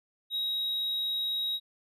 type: tone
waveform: triangle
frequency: 3809 Hz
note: A#7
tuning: 37 cents sharp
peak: -27 dBFS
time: 0.3-1.6 s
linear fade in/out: 50 ms
effects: resampled to 32000 Hz